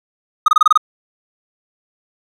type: tone bursts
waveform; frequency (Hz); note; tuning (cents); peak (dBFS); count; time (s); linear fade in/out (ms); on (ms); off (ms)
triangle; 1244.5; D#6; 0; -4; 7; 0.46-0.776; 5; 22; 27
effects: none